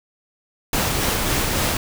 pink noise with tremolo, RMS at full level -20 dBFS, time 0.73-1.77 s, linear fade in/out 2 ms, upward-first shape sine, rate 3.6 Hz, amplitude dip 25%, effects none

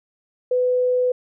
sine tone, 500 Hz, B4, 21 cents sharp, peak -16 dBFS, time 0.51-1.12 s, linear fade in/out 5 ms, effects none

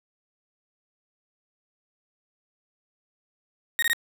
35% pulse tone bursts, 1864.7 Hz, A#6, in tune, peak -19 dBFS, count 3, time 3.79-3.932 s, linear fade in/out 0 ms, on 34 ms, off 20 ms, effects none

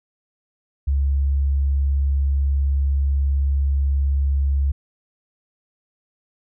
sine tone, 69.3 Hz, C#2, in tune, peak -16 dBFS, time 0.87-4.72 s, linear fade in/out 10 ms, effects none

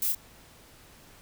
violet noise with echo, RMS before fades -28 dBFS, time 0.02-0.12 s, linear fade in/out 2 ms, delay 28 ms, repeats 1, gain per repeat -4 dB, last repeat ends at 0.148 s, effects pink hiss -54 dBFS RMS until 1.21 s

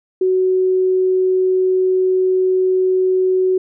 sine tone, 372.5 Hz, F#4, 12 cents sharp, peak -12 dBFS, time 0.21-3.58 s, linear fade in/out 5 ms, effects none

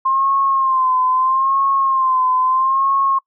sine tone with vibrato, 1056 Hz, C6, 16 cents sharp, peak -13 dBFS, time 0.05-3.19 s, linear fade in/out 10 ms, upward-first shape sine, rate 0.77 Hz, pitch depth 60 cents each way, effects noise-tail reverb RT60 0.1 s tail -24 dB re dry

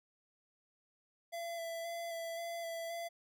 square tone with vibrato, 672 Hz, E5, 33 cents sharp, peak -40 dBFS, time 1.32-3.09 s, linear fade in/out 20 ms, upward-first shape square, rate 1.9 Hz, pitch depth 16 cents each way, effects none

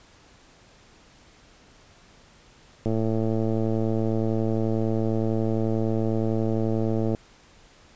click train, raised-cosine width 2 ms, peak -13 dBFS, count 477, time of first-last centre 2.86-7.148 s, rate 111 Hz, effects pink hiss -54 dBFS RMS until 7.95 s + resampled to 16000 Hz

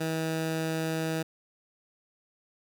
15% pulse tone, 160.8 Hz, E3, 43 cents flat, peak -22 dBFS, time 0-1.23 s, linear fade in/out 10 ms, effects none

